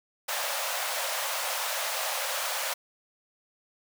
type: high-pass noise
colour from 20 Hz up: pink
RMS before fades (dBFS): -31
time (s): 0.28-2.74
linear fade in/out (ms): 10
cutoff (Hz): 520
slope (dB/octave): 96
effects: none